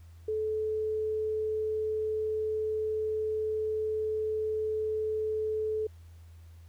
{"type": "tone", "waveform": "sine", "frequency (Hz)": 433.1, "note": "A4", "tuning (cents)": -27, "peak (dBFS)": -28, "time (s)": [0.28, 5.87], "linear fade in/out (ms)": 5, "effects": ["added 83 Hz sine -48 dBFS peak until 6.68 s", "pink hiss -66 dBFS RMS until 6.68 s"]}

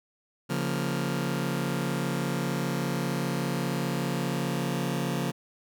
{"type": "chord", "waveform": "sawtooth", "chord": "Bb minor", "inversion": "first", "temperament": "just", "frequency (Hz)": [139.85, 174.81, 233.1], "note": ["Db3", "F3", "Bb3"], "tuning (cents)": [16, 2, 0], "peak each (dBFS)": [-27, -27, -29], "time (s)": [0.49, 5.32], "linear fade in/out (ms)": 20, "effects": []}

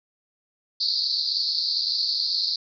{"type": "band-pass noise", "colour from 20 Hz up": "pink", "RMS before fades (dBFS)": -25, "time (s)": [0.8, 2.56], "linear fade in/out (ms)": 5, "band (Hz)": [4200, 4800], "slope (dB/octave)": 96, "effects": []}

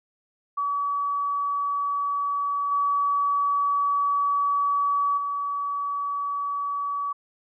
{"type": "tone with level steps", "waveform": "sine", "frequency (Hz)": 1140, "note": "C#6", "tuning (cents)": 48, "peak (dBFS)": [-23, -20, -25], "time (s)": [0.57, 7.13], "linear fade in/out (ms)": 10, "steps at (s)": [2.71, 5.17], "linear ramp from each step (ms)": 10, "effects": []}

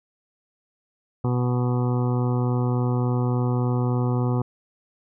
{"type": "harmonic tone", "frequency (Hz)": 123.47, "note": "B2", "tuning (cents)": 0, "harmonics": [1, 2, 3, 4, 6, 7, 8, 9, 10], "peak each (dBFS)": [-21, -27, -31, -33, -37, -38, -39, -40, -41], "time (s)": [1.24, 4.42], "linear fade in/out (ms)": 5, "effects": []}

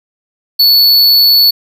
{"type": "tone", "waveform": "square", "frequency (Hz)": 4435, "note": "C#8", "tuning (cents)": 0, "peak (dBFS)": -5, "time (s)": [0.59, 1.51], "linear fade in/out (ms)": 10, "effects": []}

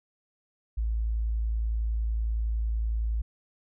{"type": "tone", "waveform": "sine", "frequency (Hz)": 55.4, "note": "A1", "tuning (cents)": 13, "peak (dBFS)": -25, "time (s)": [0.77, 3.22], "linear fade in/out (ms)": 10, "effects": []}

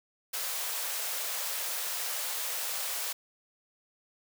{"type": "high-pass noise", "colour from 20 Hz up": "white", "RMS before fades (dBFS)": -34, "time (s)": [0.33, 3.13], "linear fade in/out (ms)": 10, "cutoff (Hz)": 460, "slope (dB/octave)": 48, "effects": []}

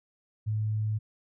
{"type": "tone", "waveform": "sine", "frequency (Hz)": 107.6, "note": "A2", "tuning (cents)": -38, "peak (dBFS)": -26, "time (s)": [0.46, 0.99], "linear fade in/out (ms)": 20, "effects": []}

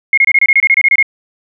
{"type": "tone bursts", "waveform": "sine", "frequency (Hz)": 2154, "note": "C7", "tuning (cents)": 50, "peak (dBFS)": -5, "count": 13, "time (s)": [0.13, 1.027], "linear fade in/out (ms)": 2, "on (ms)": 45, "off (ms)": 26, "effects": []}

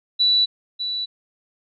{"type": "tone with echo", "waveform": "sine", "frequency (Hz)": 3951, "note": "B7", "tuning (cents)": 0, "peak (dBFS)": -14, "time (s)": [0.19, 0.46], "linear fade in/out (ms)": 20, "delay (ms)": 600, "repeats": 1, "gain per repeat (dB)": -9, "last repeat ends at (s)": 1.06, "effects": []}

